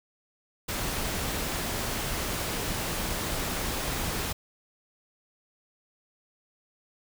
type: noise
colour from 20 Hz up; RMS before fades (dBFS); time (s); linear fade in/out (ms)
pink; -31; 0.68-4.33; 10
effects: none